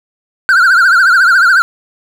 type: tone with vibrato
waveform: triangle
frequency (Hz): 1467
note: F#6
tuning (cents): -15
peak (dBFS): -3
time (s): 0.49-1.62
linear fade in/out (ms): 0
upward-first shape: triangle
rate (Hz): 14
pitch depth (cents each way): 160
effects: 7-bit